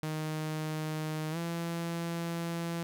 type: tone with pitch glide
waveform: sawtooth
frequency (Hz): 155.56 to 168.66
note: D#3 to E3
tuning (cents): 0 to +40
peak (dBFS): -29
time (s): 0.03-2.83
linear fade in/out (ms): 0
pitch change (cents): +140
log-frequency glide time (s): 1.31-1.37
effects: none